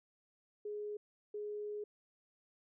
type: tone bursts at uneven times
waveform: sine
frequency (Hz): 417.5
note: G#4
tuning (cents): +9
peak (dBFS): -39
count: 2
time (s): 0.65-0.97 / 1.34-1.84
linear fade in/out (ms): 5
effects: none